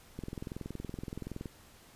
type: click train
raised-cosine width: 3 ms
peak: -26 dBFS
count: 28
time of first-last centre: 0.19-1.458 s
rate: 21.3 Hz
effects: pink hiss -58 dBFS RMS until 1.95 s + resampled to 32000 Hz